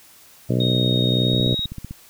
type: harmonic tone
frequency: 61.74 Hz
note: B1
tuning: in tune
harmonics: 2 / 3 / 4 / 5 / 6 / 7 / 8 / 9 / 10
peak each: -20 / -24 / -26 / -28 / -30 / -31 / -32 / -33 / -34 dBFS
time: 0.49-1.55 s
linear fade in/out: 10 ms
type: tone with pitch glide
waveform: sine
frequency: 3729 to 3792 Hz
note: A#7 to A#7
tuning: 0 to +29 cents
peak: -22 dBFS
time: 0.6-1.66 s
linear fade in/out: 5 ms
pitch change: +29 cents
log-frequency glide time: 1.2-1.49 s
type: click train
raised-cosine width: 5 ms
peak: -19 dBFS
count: 10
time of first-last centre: 1.34-1.91 s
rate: 15.8 Hz
effects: white hiss -49 dBFS RMS until 2.09 s